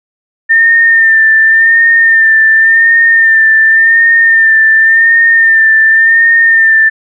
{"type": "tone with vibrato", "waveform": "sine", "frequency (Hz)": 1804, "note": "A6", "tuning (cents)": 43, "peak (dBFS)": -3, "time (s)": [0.49, 6.9], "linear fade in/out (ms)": 20, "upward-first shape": "sine", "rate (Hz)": 0.9, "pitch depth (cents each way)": 30, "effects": []}